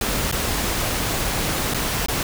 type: noise with dropouts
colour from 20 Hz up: pink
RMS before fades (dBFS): -23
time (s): 0.01-2.23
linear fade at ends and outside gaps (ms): 2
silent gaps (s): 0.315-0.324 / 1.738-1.744 / 2.061-2.084
effects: none